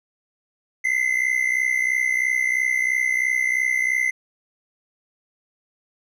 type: tone pair together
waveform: triangle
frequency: 2026 / 2089 Hz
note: B6 / C7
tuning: +44 / -3 cents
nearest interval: minor second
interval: 53 cents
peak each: -20 dBFS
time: 0.84-4.11 s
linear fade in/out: 10 ms
effects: none